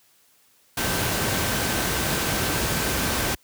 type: tone in noise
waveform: sine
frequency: 1549 Hz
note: G6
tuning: 21 cents flat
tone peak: -35 dBFS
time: 0.77-3.35 s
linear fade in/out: 5 ms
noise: pink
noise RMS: -24 dBFS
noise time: 0.77-3.35 s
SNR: -14 dB
effects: white hiss -60 dBFS RMS until 3.43 s + high-pass 60 Hz 12 dB/octave